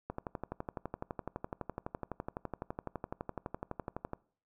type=click train; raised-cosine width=1 ms; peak=-23 dBFS; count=49; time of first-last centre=0.1-4.134 s; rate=11.9 Hz; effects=noise-tail reverb RT60 0.5 s tail -23 dB re dry